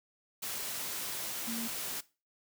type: tone in noise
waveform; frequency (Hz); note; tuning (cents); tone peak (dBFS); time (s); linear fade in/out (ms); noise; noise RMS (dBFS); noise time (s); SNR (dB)
sine; 230; A#3; -23; -36; 1.47-1.68; 10; white; -38; 0.42-2.01; -1
effects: noise-tail reverb RT60 0.3 s tail -19 dB re dry + high-pass 100 Hz 12 dB/octave